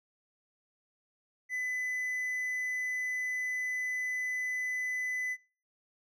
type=tone; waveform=triangle; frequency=2005 Hz; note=B6; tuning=26 cents sharp; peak=-30 dBFS; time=1.49-5.37 s; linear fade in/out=50 ms; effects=noise-tail reverb RT60 0.4 s tail -24 dB re dry